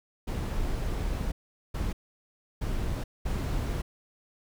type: noise bursts at uneven times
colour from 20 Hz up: brown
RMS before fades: -30 dBFS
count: 4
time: 0.27-1.32 / 1.74-1.93 / 2.61-3.04 / 3.25-3.82 s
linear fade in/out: 10 ms
effects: none